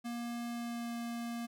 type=tone with pitch glide; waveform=square; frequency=236.9 to 234.9 Hz; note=A#3 to A#3; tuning=+28 to +13 cents; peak=-38 dBFS; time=0.04-1.47 s; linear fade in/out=20 ms; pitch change=-15 cents; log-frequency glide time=0.47-0.94 s; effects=none